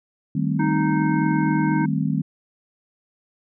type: chord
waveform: sine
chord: A half-diminished seventh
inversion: second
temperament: equal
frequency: 155.56 / 196 / 220 / 261.6 Hz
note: Eb3 / G3 / A3 / C4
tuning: 0 / 0 / 0 / 0 cents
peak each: -23 / -25 / -27 / -26 dBFS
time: 0.35-2.22 s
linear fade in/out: 5 ms
type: harmonic tone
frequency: 310.2 Hz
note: D#4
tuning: 5 cents flat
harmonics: 1 / 3 / 5 / 7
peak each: -22 / -27 / -31 / -37 dBFS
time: 0.59-1.86 s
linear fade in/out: 10 ms
effects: none